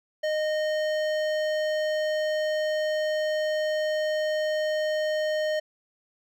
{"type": "tone with hard clipping", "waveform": "triangle", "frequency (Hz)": 616, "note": "D#5", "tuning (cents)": -17, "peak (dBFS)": -26, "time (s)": [0.23, 5.6], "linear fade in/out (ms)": 10, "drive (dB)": 18, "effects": []}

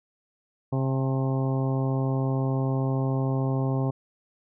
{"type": "harmonic tone with a mistuned harmonic", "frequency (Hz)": 133.3, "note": "C3", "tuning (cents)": 33, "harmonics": [1, 2, 3, 4, 5, 6, 7, 8], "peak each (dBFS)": [-24, -30, -34, -36, -38, -40, -41, -42], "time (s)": [0.72, 3.91], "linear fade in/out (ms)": 10, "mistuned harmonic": 7, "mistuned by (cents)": -72, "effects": []}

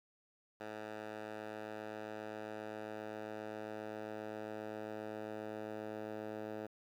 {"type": "tone with band-pass filter sweep", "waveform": "10% pulse", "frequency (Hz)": 107.5, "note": "A2", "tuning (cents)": -40, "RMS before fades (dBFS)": -45, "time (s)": [0.6, 6.67], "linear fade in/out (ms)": 10, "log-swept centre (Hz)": [980, 550], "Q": 0.7, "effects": ["11-bit"]}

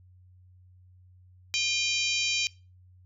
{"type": "harmonic tone with a mistuned harmonic", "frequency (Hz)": 782, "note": "G5", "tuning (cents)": -4, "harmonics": [3, 4, 5, 6, 7, 8, 9], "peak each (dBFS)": [-29, -31, -33, -35, -36, -37, -38], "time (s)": [1.54, 2.47], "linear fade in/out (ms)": 0, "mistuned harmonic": 3, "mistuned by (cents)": 56, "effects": ["noise-tail reverb RT60 0.3 s tail -22 dB re dry", "added 91 Hz sine -53 dBFS peak until 3.05 s"]}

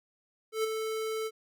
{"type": "tone with ADSR envelope", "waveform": "square", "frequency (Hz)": 440, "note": "A4", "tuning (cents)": 0, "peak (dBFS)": -26, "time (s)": [0.52, 1.31], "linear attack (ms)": 120, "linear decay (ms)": 14, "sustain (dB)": -6, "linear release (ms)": 48, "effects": []}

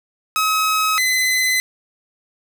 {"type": "tone pair in turn", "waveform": "sawtooth", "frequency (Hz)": [1277, 2027], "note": ["D#6", "B6"], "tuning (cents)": [45, 45], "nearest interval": "minor sixth", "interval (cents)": 800, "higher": "second", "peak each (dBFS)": -12, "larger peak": "neither", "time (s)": [[0.36, 0.98], [0.98, 1.6]], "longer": "neither", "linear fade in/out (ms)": 0, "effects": []}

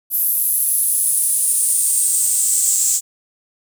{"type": "noise with high-pass filter sweep", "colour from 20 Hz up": "pink", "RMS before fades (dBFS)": -17, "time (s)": [0.1, 3.01], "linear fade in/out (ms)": 50, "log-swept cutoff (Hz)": [12000, 7400], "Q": 6.4, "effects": []}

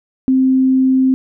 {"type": "tone", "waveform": "sine", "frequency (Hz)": 261.6, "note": "C4", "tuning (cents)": 0, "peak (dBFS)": -9, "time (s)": [0.28, 1.14], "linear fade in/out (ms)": 0, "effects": []}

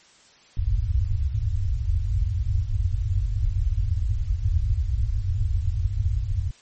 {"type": "low-pass noise", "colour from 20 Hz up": "white", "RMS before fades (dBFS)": -23, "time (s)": [0.57, 6.51], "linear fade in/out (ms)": 2, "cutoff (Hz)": 110, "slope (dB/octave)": 96, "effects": ["white hiss -54 dBFS RMS until 6.61 s", "MP3 32 kbps"]}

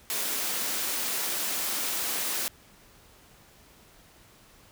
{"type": "high-pass noise", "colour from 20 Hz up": "white", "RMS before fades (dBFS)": -30, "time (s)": [0.1, 2.48], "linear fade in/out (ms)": 0, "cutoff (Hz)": 190, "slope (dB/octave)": 48, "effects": ["pink hiss -56 dBFS RMS until 4.71 s"]}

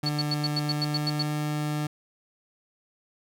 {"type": "tone with pitch glide", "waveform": "30% pulse", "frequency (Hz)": [148.6, 149.98], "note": ["D3", "D3"], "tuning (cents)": [21, 37], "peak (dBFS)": -24, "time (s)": [0.03, 1.87], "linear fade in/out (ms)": 5, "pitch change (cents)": 16, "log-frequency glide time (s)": [0.65, 1.36]}
{"type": "tone bursts", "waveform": "sine", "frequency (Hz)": 4435, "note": "C#8", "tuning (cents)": 0, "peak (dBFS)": -25, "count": 10, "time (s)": [0.06, 1.224], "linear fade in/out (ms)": 2, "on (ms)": 30, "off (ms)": 96}
{"effects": []}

